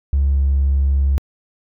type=tone with pitch glide; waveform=triangle; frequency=69.3 to 68.74 Hz; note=C#2 to C#2; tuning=0 to -14 cents; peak=-9 dBFS; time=0.13-1.18 s; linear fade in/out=0 ms; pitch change=-14 cents; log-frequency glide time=0.3-0.38 s; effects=tanh soft clip ceiling -10 dBFS